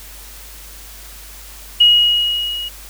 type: tone with level ramp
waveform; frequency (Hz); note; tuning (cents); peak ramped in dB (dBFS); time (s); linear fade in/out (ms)
sine; 2894; F#7; -39; -5 to -23; 1.8-2.69; 10
effects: added 50 Hz sine -38 dBFS peak until 2.89 s + white hiss -38 dBFS RMS until 2.89 s